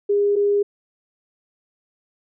sine tone pair in turn, 407.1 / 407.1 Hz, G#4 / G#4, -35 / -35 cents, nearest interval unison, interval 0 cents, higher neither, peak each -15 dBFS, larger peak neither, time 0.09-0.36 / 0.36-0.63 s, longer neither, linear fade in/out 10 ms, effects none

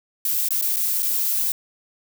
violet noise with dropouts, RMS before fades -22 dBFS, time 0.25-1.52 s, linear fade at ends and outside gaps 2 ms, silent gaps 0.487-0.506 / 0.613-0.622 / 0.761-0.767 / 1.023-1.028 s, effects none

